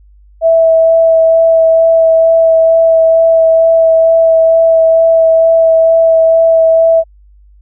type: tone with vibrato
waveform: sine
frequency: 654 Hz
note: E5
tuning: 14 cents flat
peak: -4 dBFS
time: 0.41-7.04 s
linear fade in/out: 50 ms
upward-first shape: sine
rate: 2.2 Hz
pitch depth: 10 cents each way
effects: added 50 Hz sine -39 dBFS peak until 7.61 s